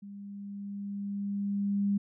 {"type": "tone with level ramp", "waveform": "sine", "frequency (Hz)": 200.9, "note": "G3", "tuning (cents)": 43, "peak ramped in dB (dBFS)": [-42, -24], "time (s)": [0.02, 1.98], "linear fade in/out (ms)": 10, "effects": []}